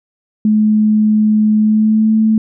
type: tone with pitch glide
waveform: sine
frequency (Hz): 214.1 to 219.1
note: A3 to A3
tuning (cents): -47 to -7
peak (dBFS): -8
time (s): 0.45-2.38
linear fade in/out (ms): 2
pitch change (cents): +40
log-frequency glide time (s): 1.58-2.14
effects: none